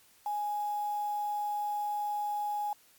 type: tone with quantisation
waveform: sine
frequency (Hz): 830.6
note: G#5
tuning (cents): 0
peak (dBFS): -30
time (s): 0.26-2.73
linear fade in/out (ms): 2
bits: 8
effects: white hiss -62 dBFS RMS until 2.98 s + MP3 96 kbps